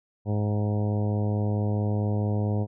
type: harmonic tone with a mistuned harmonic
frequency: 104.5 Hz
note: G#2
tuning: 11 cents sharp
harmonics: 1 / 2 / 3 / 4 / 5 / 6 / 7 / 8 / 9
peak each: -24 / -30 / -36 / -36 / -37 / -41 / -41 / -47 / -47 dBFS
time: 0.25-2.67 s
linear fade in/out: 50 ms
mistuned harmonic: 8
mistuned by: -38 cents
effects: none